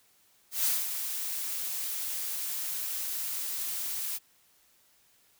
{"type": "noise with ADSR envelope", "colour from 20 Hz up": "blue", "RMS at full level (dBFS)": -26, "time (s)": [0.51, 4.19], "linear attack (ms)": 140, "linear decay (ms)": 210, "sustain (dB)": -8, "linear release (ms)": 31, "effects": ["white hiss -65 dBFS RMS until 5.39 s"]}